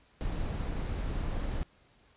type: noise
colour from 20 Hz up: brown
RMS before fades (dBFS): -33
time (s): 0.21-1.63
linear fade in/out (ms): 0
effects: pink hiss -64 dBFS RMS until 2.16 s + resampled to 8000 Hz